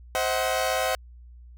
sawtooth tone cluster, 523 / 639 / 746 Hz, C5 / D#5 / F#5, -1 / +46 / +14 cents, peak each -24 dBFS, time 0.15-0.95 s, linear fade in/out 0 ms, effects added 60 Hz sine -44 dBFS peak until 1.57 s

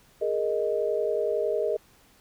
sine chord, Ab suspended second, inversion none, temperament equal, 415.3 / 466.2 / 622.3 Hz, Ab4 / Bb4 / Eb5, 0 / 0 / 0 cents, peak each -28 dBFS, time 0.21-1.77 s, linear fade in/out 10 ms, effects pink hiss -59 dBFS RMS until 2.2 s

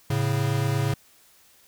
square tone pair together, 110 / 138.59 Hz, A2 / C#3, 0 / 0 cents, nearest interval major third, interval 400 cents, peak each -26 / -25 dBFS, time 0.1-0.94 s, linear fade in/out 5 ms, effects white hiss -57 dBFS RMS until 1.67 s

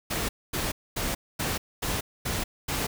pink noise bursts, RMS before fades -29 dBFS, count 7, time 0.1-2.87 s, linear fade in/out 10 ms, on 190 ms, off 240 ms, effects none

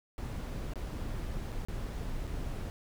brown noise with dropouts, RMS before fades -37 dBFS, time 0.18-2.7 s, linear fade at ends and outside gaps 0 ms, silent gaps 0.735-0.757 / 1.52-1.524 / 1.65-1.685 / 2.269-2.275 s, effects none

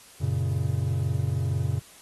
triangle chord, F# major, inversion none, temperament equal, 92.5 / 116.54 / 138.59 Hz, F#2 / A#2 / C#3, 0 / 0 / 0 cents, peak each -26 dBFS, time 0.2-1.8 s, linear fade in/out 20 ms, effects white hiss -51 dBFS RMS until 2.01 s + AAC 32 kbps

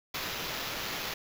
violet noise with sample-and-hold, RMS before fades -36 dBFS, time 0.14-1.14 s, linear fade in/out 5 ms, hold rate 8820 Hz, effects none

